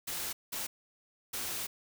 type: noise bursts at uneven times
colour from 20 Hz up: white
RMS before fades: -37 dBFS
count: 3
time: 0.07-0.33 / 0.52-0.67 / 1.33-1.67 s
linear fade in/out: 10 ms
effects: none